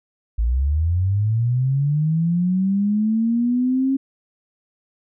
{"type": "linear sweep", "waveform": "sine", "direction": "up", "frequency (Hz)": [53.4, 271.7], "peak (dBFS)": -16, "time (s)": [0.38, 3.97], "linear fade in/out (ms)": 10, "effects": []}